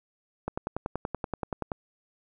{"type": "click train", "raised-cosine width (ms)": 1, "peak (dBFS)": -16, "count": 14, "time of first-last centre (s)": [0.48, 1.718], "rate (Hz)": 10.5, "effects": []}